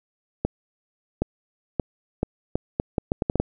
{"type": "accelerating click train", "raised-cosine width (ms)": 2, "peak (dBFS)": -8, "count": 12, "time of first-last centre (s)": [0.45, 3.4], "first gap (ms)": 770, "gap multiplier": 0.75, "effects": []}